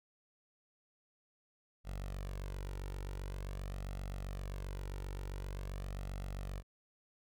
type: tone with flanger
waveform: sawtooth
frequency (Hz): 47.59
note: F#1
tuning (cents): +49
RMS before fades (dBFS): -42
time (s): 1.84-6.63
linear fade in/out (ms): 50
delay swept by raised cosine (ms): 1.5 to 2.18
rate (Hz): 0.46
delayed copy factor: +0.55
effects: none